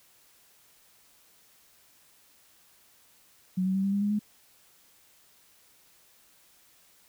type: tone with pitch steps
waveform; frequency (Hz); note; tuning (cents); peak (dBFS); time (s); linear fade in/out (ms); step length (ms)
sine; 185 / 188.89 / 192.86 / 196.91 / 201 / 205.3 / 209.6; F#3 / F#3 / G3 / G3 / G3 / G#3 / G#3; 0 / +36 / -28 / +8 / +44 / -20 / +16; -24; 3.57-4.193; 10; 89
effects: white hiss -61 dBFS RMS until 7.08 s